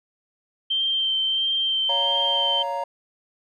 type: tone with vibrato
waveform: sine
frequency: 3136 Hz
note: G7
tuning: in tune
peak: -20 dBFS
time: 0.7-2.63 s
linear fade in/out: 10 ms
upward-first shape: sine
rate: 1.5 Hz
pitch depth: 14 cents each way
type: chord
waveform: triangle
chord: Bb minor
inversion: first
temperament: just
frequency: 559.4 / 699.2 / 932.3 Hz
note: Db5 / F5 / Bb5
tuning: +16 / +2 / 0 cents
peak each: -28 / -30 / -25 dBFS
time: 1.89-2.84 s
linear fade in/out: 5 ms
effects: none